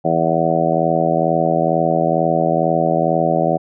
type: harmonic tone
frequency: 82.2 Hz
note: E2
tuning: 4 cents flat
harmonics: 2 / 3 / 4 / 5 / 6 / 7 / 8 / 9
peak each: -21 / -25 / -23 / -25 / -26 / -20 / -20 / -20 dBFS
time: 0.04-3.58 s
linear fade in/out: 20 ms
effects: none